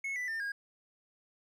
triangle tone with pitch steps, 2189 / 1984.3 / 1798.7 / 1630.5 Hz, C#7 / B6 / A6 / G#6, -22 / +8 / +38 / -32 cents, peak -32 dBFS, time 0.04-0.52 s, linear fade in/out 5 ms, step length 120 ms, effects none

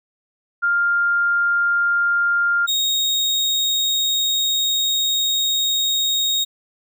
sine / 35% pulse tone pair in turn, 1400 / 3738 Hz, F6 / A#7, +4 / +4 cents, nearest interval octave + perfect fourth, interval 1700 cents, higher second, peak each -15 dBFS, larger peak neither, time 0.62-2.67 / 2.67-6.45 s, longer second, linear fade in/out 20 ms, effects none

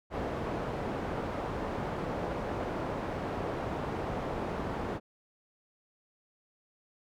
white low-pass noise, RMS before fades -35 dBFS, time 0.1-5 s, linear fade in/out 50 ms, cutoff 720 Hz, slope 12 dB/octave, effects none

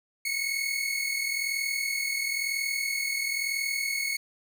sawtooth tone pair together, 2176 / 2217 Hz, C#7 / C#7, -33 / 0 cents, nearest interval unison, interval 33 cents, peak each -27 dBFS, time 0.25-4.17 s, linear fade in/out 5 ms, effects none

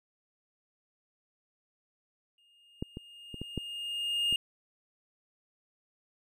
triangle tone with exponential growth, 2834 Hz, F7, 25 cents sharp, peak -23 dBFS, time 2.38-4.36 s, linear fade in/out 2 ms, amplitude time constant 430 ms
clicks, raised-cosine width 3 ms, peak -19 / -25 / -28 / -24 / -19 / -29 dBFS, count 6, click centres 2.825 / 2.971 / 3.343 / 3.416 / 3.577 / 4.326 s
effects none

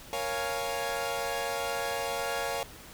sawtooth chord, Bb minor seventh, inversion none, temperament equal, 466.2 / 554.4 / 698.5 / 830.6 Hz, Bb4 / Db5 / F5 / Ab5, 0 / 0 / 0 / 0 cents, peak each -33 / -31 / -32 / -33 dBFS, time 0.13-2.63 s, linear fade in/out 0 ms, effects pink hiss -48 dBFS RMS until 2.93 s

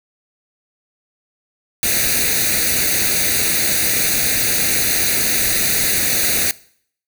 white noise with comb filter, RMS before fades -17 dBFS, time 1.83-6.51 s, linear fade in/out 0 ms, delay 0.47 ms, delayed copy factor +0.8, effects noise-tail reverb RT60 0.6 s tail -21 dB re dry

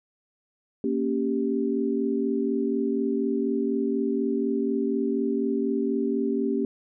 sine chord, G diminished, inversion first, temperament equal, 233.1 / 277.2 / 392 Hz, Bb3 / Db4 / G4, 0 / 0 / 0 cents, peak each -27 dBFS, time 0.84-6.65 s, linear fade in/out 2 ms, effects none

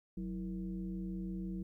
sine tone with frequency modulation, 185 Hz, F#3, in tune, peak -37 dBFS, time 0.17-1.63 s, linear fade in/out 5 ms, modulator 142 Hz, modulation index 0.83, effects 13-bit

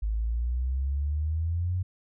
sine exponential sweep, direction up, 51.91 to 92.8 Hz, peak -25 dBFS, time 0.02-1.83 s, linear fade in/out 10 ms, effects none

